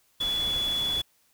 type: tone in noise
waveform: sine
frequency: 3417 Hz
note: G#7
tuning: 49 cents sharp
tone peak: -25 dBFS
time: 0.2-1.02 s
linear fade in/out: 10 ms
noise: pink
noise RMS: -38 dBFS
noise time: 0.2-1.02 s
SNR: +10 dB
effects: white hiss -66 dBFS RMS until 1.33 s